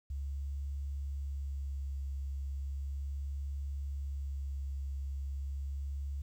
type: tone with vibrato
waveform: sine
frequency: 69.3 Hz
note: C#2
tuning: in tune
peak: -35 dBFS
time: 0.1-6.22 s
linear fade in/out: 5 ms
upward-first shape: sine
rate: 0.36 Hz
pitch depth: 17 cents each way
effects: 11-bit